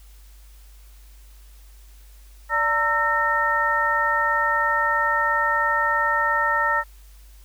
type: tone cluster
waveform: sine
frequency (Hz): 585 / 913 / 1330 / 1836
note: D5 / A#5 / E6 / A#6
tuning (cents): -7 / -36 / +15 / -27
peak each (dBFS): -29 / -24 / -23 / -22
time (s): 2.49-6.84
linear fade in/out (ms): 50
effects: added 50 Hz sine -44 dBFS peak until 7.44 s + white hiss -56 dBFS RMS until 7.44 s